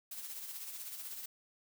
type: noise with tremolo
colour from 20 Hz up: blue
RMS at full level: -43 dBFS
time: 0.11-1.26 s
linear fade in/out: 5 ms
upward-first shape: sine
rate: 16 Hz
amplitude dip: 45%
effects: none

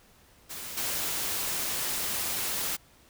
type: noise with level steps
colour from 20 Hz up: white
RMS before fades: -39 / -31 dBFS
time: 0.49-2.77 s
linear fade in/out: 20 ms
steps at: 0.77 s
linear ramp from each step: 5 ms
effects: pink hiss -59 dBFS RMS until 3.09 s

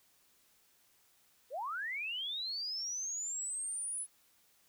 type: linear sweep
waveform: sine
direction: up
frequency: 451.3 to 10220 Hz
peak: -36 dBFS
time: 1.5-4.07 s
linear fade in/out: 50 ms
effects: white hiss -69 dBFS RMS until 4.68 s

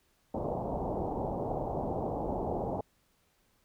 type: low-pass noise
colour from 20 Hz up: white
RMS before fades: -34 dBFS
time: 0.34-2.81 s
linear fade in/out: 5 ms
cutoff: 850 Hz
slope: 48 dB/octave
effects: pink hiss -71 dBFS RMS until 3.64 s

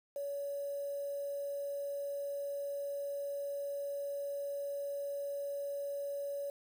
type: tone with quantisation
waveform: sine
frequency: 565 Hz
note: C#5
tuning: 33 cents sharp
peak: -36 dBFS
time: 0.16-6.5 s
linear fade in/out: 2 ms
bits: 9
effects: none

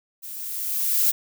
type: noise with level ramp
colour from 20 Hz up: violet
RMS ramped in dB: -37 to -18 dBFS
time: 0.22-1.12 s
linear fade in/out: 20 ms
effects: none

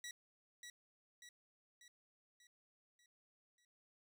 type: tone with echo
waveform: 15% pulse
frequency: 1935 Hz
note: B6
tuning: 36 cents flat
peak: -40 dBFS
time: 0.04-0.11 s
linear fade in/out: 2 ms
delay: 590 ms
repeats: 6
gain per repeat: -5 dB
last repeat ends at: 3.65 s
effects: none

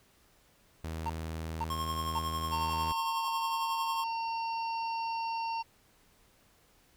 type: tone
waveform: sawtooth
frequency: 80.5 Hz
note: E2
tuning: 41 cents flat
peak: -32 dBFS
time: 0.84-2.92 s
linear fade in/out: 0 ms
type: tone bursts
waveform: triangle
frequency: 912 Hz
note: A#5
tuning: 38 cents flat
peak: -29 dBFS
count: 5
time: 1.06-3.28 s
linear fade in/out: 2 ms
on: 36 ms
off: 510 ms
type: tone with tremolo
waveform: square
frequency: 1076 Hz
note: C6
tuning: 48 cents sharp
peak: -32 dBFS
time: 1.7-4.04 s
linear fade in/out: 2 ms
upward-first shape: triangle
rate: 11 Hz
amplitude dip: 60%
type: harmonic tone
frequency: 912 Hz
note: A#5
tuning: 38 cents flat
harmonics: 1 / 3 / 5 / 6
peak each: -32 / -43 / -48 / -50 dBFS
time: 2.51-5.63 s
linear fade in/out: 20 ms
effects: pink hiss -65 dBFS RMS until 6.96 s

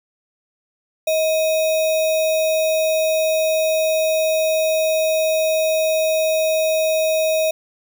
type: tone with sample-and-hold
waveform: sine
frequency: 633 Hz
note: D#5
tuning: 30 cents sharp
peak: -15 dBFS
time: 1.07-7.51 s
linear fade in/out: 5 ms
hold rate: 3150 Hz
effects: none

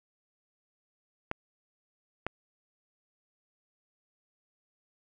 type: clicks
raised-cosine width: 0.5 ms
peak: -16 dBFS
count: 2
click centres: 1.314 / 2.266 s
effects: none

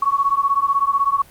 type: beating tone pair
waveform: sine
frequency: 1107 / 1123 Hz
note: C#6 / C#6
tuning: -3 / +22 cents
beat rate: 16 Hz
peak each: -18 dBFS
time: 0.02-1.22 s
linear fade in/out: 5 ms
effects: pink hiss -47 dBFS RMS until 1.3 s + Opus 48 kbps

